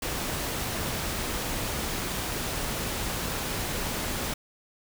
pink noise, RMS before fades -31 dBFS, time 0.02-4.34 s, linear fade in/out 5 ms, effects none

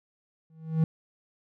triangle tone with exponential growth, 160 Hz, D#3, 49 cents sharp, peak -15 dBFS, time 0.5-0.84 s, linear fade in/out 2 ms, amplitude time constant 73 ms, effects none

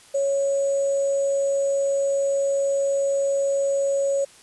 sine tone with sample-and-hold, 554.4 Hz, C#5, in tune, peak -19 dBFS, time 0.14-4.25 s, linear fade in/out 10 ms, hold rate 7350 Hz, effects white hiss -50 dBFS RMS until 4.42 s + resampled to 24000 Hz

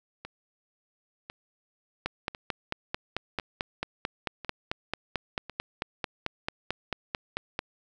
two click trains, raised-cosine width 0.3 ms, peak -23 / -13 dBFS, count 6 / 26, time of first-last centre 0.25-5.497 / 2.06-7.591 s, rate 0.953 / 4.52 Hz, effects none

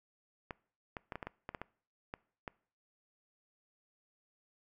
clicks, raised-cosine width 0.5 ms, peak -25 dBFS, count 11, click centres 0.508 / 0.968 / 1.122 / 1.156 / 1.228 / 1.27 / 1.491 / 1.548 / 1.616 / 2.139 / 2.478 s, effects noise-tail reverb RT60 0.5 s tail -23 dB re dry

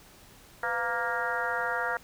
harmonic tone with a mistuned harmonic, 233.8 Hz, A#3, 5 cents sharp, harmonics 2 / 3 / 4 / 5 / 6 / 7 / 8, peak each -36 / -35 / -35 / -39 / -32 / -35 / -37 dBFS, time 0.63-1.97 s, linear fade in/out 2 ms, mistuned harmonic 2, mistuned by +120 cents, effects pink hiss -54 dBFS RMS until 2.03 s

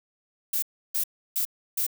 violet noise bursts, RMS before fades -26 dBFS, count 4, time 0.53-1.866 s, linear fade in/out 5 ms, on 94 ms, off 320 ms, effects none

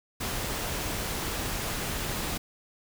pink noise, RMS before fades -32 dBFS, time 0.2-2.38 s, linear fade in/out 10 ms, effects none

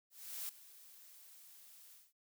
blue noise with ADSR envelope, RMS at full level -42 dBFS, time 0.1-2.13 s, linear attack 390 ms, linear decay 4 ms, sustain -17 dB, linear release 200 ms, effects none

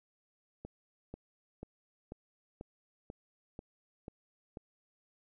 click train, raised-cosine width 2 ms, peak -30 dBFS, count 9, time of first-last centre 0.65-4.572 s, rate 2.04 Hz, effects none

